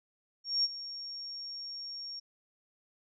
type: tone with ADSR envelope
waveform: sine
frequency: 5540 Hz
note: F8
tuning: 15 cents flat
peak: -24 dBFS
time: 0.44-2.2 s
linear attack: 200 ms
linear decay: 34 ms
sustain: -15 dB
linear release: 12 ms
effects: none